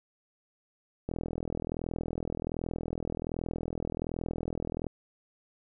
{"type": "click train", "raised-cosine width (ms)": 2, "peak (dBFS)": -20, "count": 157, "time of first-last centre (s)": [1.09, 4.867], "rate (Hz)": 41.3, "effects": []}